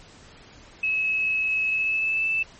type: tone with pitch glide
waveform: sine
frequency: 2578 to 2640 Hz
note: E7 to E7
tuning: -39 to +2 cents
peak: -21 dBFS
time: 0.83-2.43 s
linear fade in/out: 5 ms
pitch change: +41 cents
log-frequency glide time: 1.65-2.27 s
effects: pink hiss -49 dBFS RMS until 2.59 s + MP3 32 kbps